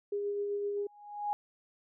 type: tone with tremolo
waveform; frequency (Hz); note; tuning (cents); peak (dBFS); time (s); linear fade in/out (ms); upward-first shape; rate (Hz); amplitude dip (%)
sine; 407.2; G#4; -34; -30; 0.12-0.87; 5; sine; 7.8; 25
type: tone with exponential growth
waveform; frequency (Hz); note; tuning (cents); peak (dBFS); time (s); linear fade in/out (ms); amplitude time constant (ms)
sine; 827; G#5; -8; -27; 0.77-1.33; 0; 120
effects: none